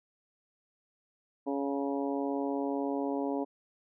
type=harmonic tone with a mistuned harmonic; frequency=139.7 Hz; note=C#3; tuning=14 cents sharp; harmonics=2 / 3 / 4 / 5 / 6 / 7; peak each=-32 / -36 / -38 / -40 / -42 / -43 dBFS; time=1.46-3.45 s; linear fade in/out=20 ms; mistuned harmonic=7; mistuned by=-26 cents; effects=none